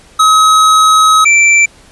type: tone pair in turn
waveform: square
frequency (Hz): 1275 / 2340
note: D#6 / D7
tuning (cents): +42 / -7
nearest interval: major seventh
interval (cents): 1051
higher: second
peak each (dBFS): -5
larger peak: neither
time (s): 0.19-1.25 / 1.25-1.66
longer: first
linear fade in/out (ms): 10
effects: pink hiss -42 dBFS RMS until 1.91 s + resampled to 24000 Hz